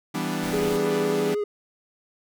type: chord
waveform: sawtooth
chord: E minor seventh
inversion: none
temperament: equal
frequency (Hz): 164.81 / 196 / 246.9 / 293.7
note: E3 / G3 / B3 / D4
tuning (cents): 0 / 0 / 0 / 0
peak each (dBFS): -27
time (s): 0.14-1.35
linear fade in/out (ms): 10
type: noise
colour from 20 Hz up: pink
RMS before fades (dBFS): -37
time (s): 0.42-0.78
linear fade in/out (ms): 20
type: tone with vibrato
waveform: triangle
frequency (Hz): 415.3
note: G#4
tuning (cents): 0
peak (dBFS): -21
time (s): 0.53-1.44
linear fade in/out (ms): 5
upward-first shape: triangle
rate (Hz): 12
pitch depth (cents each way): 23
effects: none